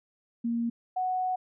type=tone pair in turn; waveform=sine; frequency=233.6 / 740 Hz; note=A#3 / F#5; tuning=+4 / 0 cents; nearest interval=octave + minor sixth; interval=1996 cents; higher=second; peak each=-26 dBFS; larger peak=neither; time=0.44-0.7 / 0.96-1.36 s; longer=second; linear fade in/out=10 ms; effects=none